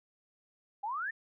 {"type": "exponential sweep", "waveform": "sine", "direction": "up", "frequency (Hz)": [784, 1854], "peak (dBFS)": -33, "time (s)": [0.83, 1.11], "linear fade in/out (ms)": 10, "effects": []}